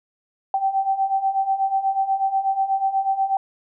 sine beating tone pair, 771 / 779.2 Hz, G5 / G5, -29 / -11 cents, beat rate 8.2 Hz, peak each -24 / -20 dBFS, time 0.54-3.37 s, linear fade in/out 2 ms, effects none

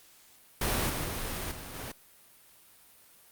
pink noise with level steps, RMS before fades -29 / -33 / -35 / -42 / -39 dBFS, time 0.61-1.92 s, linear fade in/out 5 ms, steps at 0.89 / 1.04 / 1.51 / 1.74 s, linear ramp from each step 10 ms, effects white hiss -58 dBFS RMS until 3.31 s + Opus 48 kbps

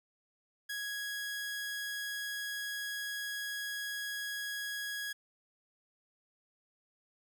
sawtooth tone, 1661.2 Hz, G#6, in tune, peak -33 dBFS, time 0.69-5.13 s, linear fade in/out 10 ms, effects none

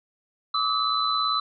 sine tone cluster, 1163 / 1281 / 4010 Hz, D6 / E6 / B7, -17 / -50 / +26 cents, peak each -26 dBFS, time 0.54-1.4 s, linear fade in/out 5 ms, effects none

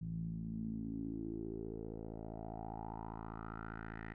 10% pulse tone with low-pass filter sweep, 55 Hz, A1, in tune, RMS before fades -44 dBFS, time 0.01-4.14 s, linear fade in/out 10 ms, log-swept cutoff 150 to 1900 Hz, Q 5.4, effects none

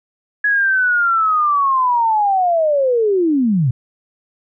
sine linear sweep, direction down, 1686 to 114.2 Hz, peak -12 dBFS, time 0.44-3.71 s, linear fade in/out 5 ms, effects none

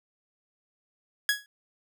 sawtooth tone with exponential decay, 1669 Hz, G#6, 8 cents sharp, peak -15 dBFS, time 1.29-1.46 s, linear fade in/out 1 ms, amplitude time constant 35 ms, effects none

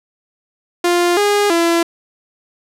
sawtooth tone with pitch steps, 349.8 / 410.2 / 337.3 Hz, F4 / G#4 / E4, +3 / -21 / +40 cents, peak -8 dBFS, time 0.84-1.83 s, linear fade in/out 5 ms, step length 330 ms, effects low-pass 12000 Hz 12 dB/octave

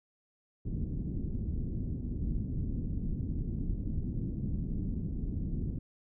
pink low-pass noise, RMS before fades -34 dBFS, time 0.65-5.79 s, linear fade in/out 5 ms, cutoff 270 Hz, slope 24 dB/octave, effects none

